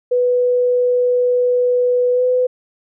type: tone with pitch glide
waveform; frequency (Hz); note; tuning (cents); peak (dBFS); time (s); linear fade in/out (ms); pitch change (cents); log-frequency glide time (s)
sine; 493.9 to 502.5; B4 to B4; 0 to +30; -12; 0.11-2.47; 10; +30; 2.13-2.23
effects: none